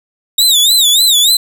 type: tone with vibrato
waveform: sawtooth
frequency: 3714 Hz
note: A#7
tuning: 7 cents flat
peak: -4 dBFS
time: 0.38-1.37 s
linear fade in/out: 5 ms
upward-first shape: sine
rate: 3.4 Hz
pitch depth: 160 cents each way
effects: none